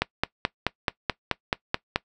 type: click train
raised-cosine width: 0.3 ms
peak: -5 dBFS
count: 10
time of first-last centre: 0.02-1.96 s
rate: 4.64 Hz
effects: noise-tail reverb RT60 0.1 s tail -21 dB re dry